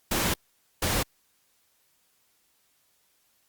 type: noise bursts at uneven times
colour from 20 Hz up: pink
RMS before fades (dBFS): -26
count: 2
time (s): 0.11-0.34 / 0.82-1.03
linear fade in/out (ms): 5
effects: white hiss -68 dBFS RMS until 3.48 s + Opus 48 kbps